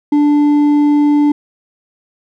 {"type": "tone with hard clipping", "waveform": "sine", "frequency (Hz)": 293.2, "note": "D4", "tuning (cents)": -3, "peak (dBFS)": -9, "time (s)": [0.12, 1.32], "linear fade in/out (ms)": 5, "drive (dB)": 4, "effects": []}